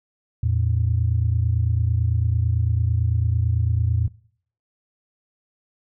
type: tone pair together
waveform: sine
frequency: 84.22 / 113.2 Hz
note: E2 / A2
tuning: +38 / +50 cents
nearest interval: perfect fourth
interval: 512 cents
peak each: -20 dBFS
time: 0.43-4.08 s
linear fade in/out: 5 ms
effects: noise-tail reverb RT60 0.6 s tail -23 dB re dry + tanh soft clip ceiling -10 dBFS